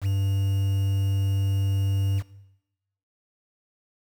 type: tone with quantisation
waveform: triangle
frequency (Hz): 98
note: G2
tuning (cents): 0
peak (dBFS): -19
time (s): 0.01-2.23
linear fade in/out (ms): 50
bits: 7
effects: noise-tail reverb RT60 0.9 s tail -19 dB re dry